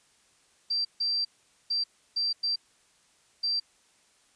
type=tone bursts at uneven times; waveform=sine; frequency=4702 Hz; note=D8; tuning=1 cent sharp; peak=-25 dBFS; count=6; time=0.7-0.85 / 1-1.25 / 1.7-1.84 / 2.16-2.33 / 2.43-2.56 / 3.43-3.6 s; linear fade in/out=10 ms; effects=white hiss -64 dBFS RMS until 4.35 s + resampled to 22050 Hz